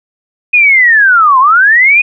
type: linear two-way sweep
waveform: sine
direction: down then up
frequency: 2506 to 1000 to 2506 Hz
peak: -3 dBFS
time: 0.53-2.02 s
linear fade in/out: 10 ms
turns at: 1.39 s
effects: none